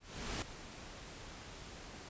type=noise with ADSR envelope; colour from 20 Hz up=pink; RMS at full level=-38 dBFS; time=0-2.09 s; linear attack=420 ms; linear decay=3 ms; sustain=-12 dB; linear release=6 ms; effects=resampled to 16000 Hz